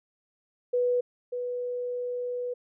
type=tone pair in turn; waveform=sine; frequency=491.8 / 491.8 Hz; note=B4 / B4; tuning=-7 / -7 cents; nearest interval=unison; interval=0 cents; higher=neither; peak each=-22 / -29 dBFS; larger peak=first; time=0.73-1.01 / 1.32-2.54 s; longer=second; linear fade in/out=10 ms; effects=none